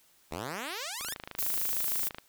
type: exponential sweep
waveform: 5% pulse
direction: up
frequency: 72.3 to 1876 Hz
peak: -24 dBFS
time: 0.31-1.14 s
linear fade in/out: 5 ms
type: click train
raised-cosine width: 0.3 ms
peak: -23 dBFS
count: 32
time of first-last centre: 1.01-2.184 s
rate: 26.4 Hz
type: noise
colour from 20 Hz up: violet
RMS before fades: -31 dBFS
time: 1.38-2.09 s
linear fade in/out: 10 ms
effects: white hiss -64 dBFS RMS until 2.28 s